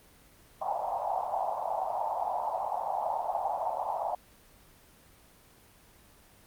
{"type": "band-pass noise", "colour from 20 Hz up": "pink", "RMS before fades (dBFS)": -32, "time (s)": [0.61, 4.15], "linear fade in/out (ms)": 5, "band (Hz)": [670, 900], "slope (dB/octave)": 48, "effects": ["pink hiss -58 dBFS RMS until 6.46 s", "Opus 24 kbps"]}